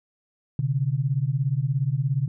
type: beating tone pair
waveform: sine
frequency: 127.5 / 144.5 Hz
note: C3 / D3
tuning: -44 / -28 cents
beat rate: 17 Hz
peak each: -24 dBFS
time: 0.59-2.28 s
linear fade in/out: 2 ms
effects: none